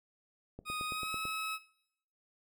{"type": "click train", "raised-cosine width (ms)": 2, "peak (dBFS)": -31, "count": 7, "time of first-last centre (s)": [0.59, 1.254], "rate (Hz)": 9.04}
{"type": "tone with pitch glide", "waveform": "20% pulse", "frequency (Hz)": [1244.5, 1288.4], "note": ["D#6", "E6"], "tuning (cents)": [0, -40], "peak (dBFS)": -31, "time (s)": [0.65, 1.59], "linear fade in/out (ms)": 50, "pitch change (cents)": 60, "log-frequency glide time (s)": [0.86, 1.15]}
{"effects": ["noise-tail reverb RT60 0.7 s tail -17 dB re dry"]}